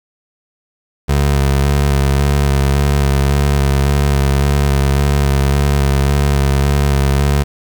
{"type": "tone with vibrato", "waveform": "25% pulse", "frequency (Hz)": 70, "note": "C#2", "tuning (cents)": 18, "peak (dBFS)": -7, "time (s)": [1.08, 7.44], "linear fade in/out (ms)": 20, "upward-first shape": "square", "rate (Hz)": 1.8, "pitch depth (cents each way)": 23, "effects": ["7-bit"]}